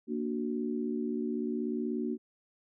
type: chord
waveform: sine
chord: Bb augmented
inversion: none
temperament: equal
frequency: 233.1 / 293.7 / 370 Hz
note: Bb3 / D4 / F#4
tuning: 0 / 0 / 0 cents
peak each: -33 / -36 / -36 dBFS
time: 0.07-2.18 s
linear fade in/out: 50 ms
effects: none